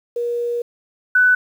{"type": "tone pair in turn", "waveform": "sine", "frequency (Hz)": [476.4, 1494.7], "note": ["A#4", "F#6"], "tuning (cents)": [38, 17], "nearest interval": "octave + minor sixth", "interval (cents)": 1979, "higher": "second", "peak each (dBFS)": [-19, -10], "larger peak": "second", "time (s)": [[0.16, 0.62], [1.15, 1.35]], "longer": "first", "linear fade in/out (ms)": 5, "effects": ["8-bit"]}